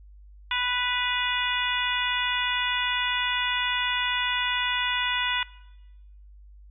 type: harmonic tone with a mistuned harmonic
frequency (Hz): 493.9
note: B4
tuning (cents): 0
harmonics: 2 / 3 / 4 / 5 / 6 / 7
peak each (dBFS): -31 / -31 / -31 / -31 / -31 / -31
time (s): 0.51-5.43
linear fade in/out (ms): 2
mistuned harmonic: 6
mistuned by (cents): -43
effects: noise-tail reverb RT60 1.0 s tail -20 dB re dry + added 50 Hz sine -46 dBFS peak until 6.7 s